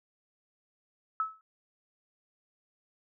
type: tone with exponential decay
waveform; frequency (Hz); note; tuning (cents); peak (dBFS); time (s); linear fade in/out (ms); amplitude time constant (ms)
sine; 1299; E6; -26; -24; 1.2-1.41; 1; 44
effects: none